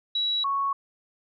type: tone pair in turn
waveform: sine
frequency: 3900 / 1107.8 Hz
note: B7 / C#6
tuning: -23 / -1 cents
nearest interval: octave + minor seventh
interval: 2178 cents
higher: first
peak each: -23 dBFS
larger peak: neither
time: 0.15-0.44 / 0.44-0.73 s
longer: neither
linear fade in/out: 5 ms
effects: none